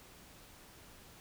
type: silence
effects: pink hiss -57 dBFS RMS until 1.2 s